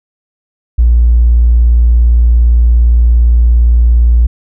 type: tone with tanh clipping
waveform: triangle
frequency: 58.7 Hz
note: A#1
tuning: 13 cents sharp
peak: -3 dBFS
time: 0.78-4.27 s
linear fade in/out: 10 ms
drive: 2 dB
effects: none